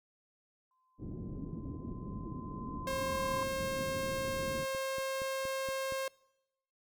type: tone with exponential growth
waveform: sine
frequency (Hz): 1031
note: C6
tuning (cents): -26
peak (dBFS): -34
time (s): 0.71-3.43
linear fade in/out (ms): 1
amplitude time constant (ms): 590
type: low-pass noise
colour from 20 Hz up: white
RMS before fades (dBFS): -42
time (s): 0.98-4.66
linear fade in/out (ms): 50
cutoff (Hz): 300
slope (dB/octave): 24
type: tone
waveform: sawtooth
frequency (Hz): 534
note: C5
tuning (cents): +35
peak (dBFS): -30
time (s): 2.87-6.08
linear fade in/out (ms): 2
type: click train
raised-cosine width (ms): 3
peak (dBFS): -34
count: 10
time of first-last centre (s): 3.81-5.923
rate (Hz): 4.26
effects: noise-tail reverb RT60 0.9 s tail -24 dB re dry + Opus 48 kbps